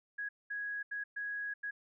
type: tone bursts at uneven times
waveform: sine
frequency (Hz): 1661.2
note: G#6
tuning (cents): 0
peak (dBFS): -36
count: 5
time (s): 0.18-0.29 / 0.5-0.83 / 0.91-1.04 / 1.16-1.54 / 1.63-1.71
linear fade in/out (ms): 10
effects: none